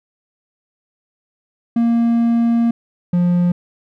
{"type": "tone pair in turn", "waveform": "triangle", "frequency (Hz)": [233.1, 176.15], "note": ["A#3", "F3"], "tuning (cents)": [0, 15], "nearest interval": "perfect fourth", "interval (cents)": 485, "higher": "first", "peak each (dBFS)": -10, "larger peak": "neither", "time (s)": [[1.76, 2.71], [3.13, 3.52]], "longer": "first", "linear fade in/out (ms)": 5, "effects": []}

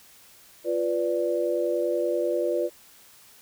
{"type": "chord", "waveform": "sine", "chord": "B diminished", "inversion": "second", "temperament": "equal with one note detuned", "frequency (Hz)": [349.2, 493.9, 584.3], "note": ["F4", "B4", "D5"], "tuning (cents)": [0, 0, -9], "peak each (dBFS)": -27, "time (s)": [0.64, 2.7], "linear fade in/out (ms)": 50, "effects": ["white hiss -53 dBFS RMS until 3.41 s"]}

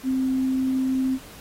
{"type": "tone", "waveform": "sine", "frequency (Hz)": 261.6, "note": "C4", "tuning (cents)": 0, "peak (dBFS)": -20, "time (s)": [0.03, 1.19], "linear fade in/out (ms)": 50, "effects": ["pink hiss -45 dBFS RMS until 1.4 s", "AAC 48 kbps"]}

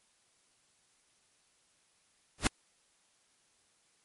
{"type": "noise with exponential growth", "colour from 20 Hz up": "pink", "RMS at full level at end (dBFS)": -22, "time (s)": [2.38, 2.47], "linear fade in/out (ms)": 2, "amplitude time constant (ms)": 19, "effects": ["white hiss -70 dBFS RMS until 4.04 s", "MP3 48 kbps"]}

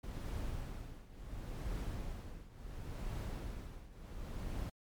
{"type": "noise with tremolo", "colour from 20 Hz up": "brown", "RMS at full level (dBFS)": -39, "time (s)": [0.03, 4.7], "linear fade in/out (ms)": 10, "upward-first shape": "triangle", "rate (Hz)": 0.71, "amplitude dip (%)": 85, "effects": ["MP3 96 kbps"]}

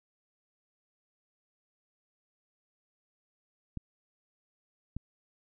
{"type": "clicks", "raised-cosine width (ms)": 5, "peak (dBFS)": -24, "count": 2, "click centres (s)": [3.773, 4.966], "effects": []}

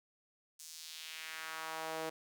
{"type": "tone with high-pass filter sweep", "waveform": "sawtooth", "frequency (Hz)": 160, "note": "D#3", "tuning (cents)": 49, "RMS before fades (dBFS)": -44, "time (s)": [0.59, 2.1], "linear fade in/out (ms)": 10, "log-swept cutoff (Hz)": [6800, 470], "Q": 1.5, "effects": []}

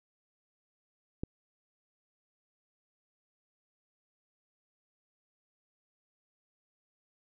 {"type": "click", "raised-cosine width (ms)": 3, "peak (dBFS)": -21, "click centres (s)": 1.235, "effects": []}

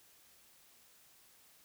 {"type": "silence", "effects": ["white hiss -64 dBFS RMS until 1.64 s"]}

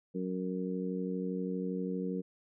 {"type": "harmonic tone", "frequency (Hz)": 92.5, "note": "F#2", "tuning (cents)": 0, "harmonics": [2, 3, 4, 5], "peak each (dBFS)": [-35, -39, -42, -39], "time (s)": [0.14, 2.22], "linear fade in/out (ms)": 20, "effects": []}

